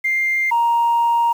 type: tone pair in turn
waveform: sine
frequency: 2102 / 936.3 Hz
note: C7 / A#5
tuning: +7 / +7 cents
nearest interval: octave + major second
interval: 1400 cents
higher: first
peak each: -15 / -12 dBFS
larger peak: second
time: 0.04-0.51 / 0.51-1.33 s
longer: second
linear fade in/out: 10 ms
effects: tanh soft clip ceiling -10 dBFS + 7-bit